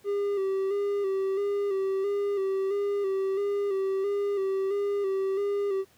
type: tone with vibrato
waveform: triangle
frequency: 395.2 Hz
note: G4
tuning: 14 cents sharp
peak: -23 dBFS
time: 0.04-5.85 s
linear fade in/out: 50 ms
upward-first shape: square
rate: 1.5 Hz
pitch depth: 40 cents each way
effects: pink hiss -61 dBFS RMS until 5.97 s + high-pass 80 Hz 12 dB/octave